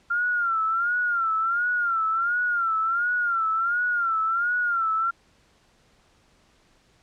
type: tone with vibrato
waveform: sine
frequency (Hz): 1384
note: F6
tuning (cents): -16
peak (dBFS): -21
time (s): 0.1-5.11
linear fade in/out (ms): 10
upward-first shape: sine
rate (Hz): 1.4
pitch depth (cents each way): 100
effects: pink hiss -61 dBFS RMS until 7.02 s + low-pass 7000 Hz 12 dB/octave

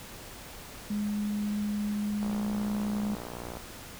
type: tone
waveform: sine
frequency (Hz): 207.7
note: G#3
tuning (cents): 0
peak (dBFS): -28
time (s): 0.9-3.15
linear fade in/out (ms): 5
type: click train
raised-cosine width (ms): 1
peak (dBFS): -25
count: 81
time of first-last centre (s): 2.23-3.57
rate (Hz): 59.7
effects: pink hiss -45 dBFS RMS until 3.99 s

